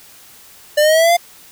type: exponential sweep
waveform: square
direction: up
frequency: 589 to 704 Hz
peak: -10 dBFS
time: 0.77-1.17 s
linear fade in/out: 10 ms
effects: white hiss -43 dBFS RMS until 1.51 s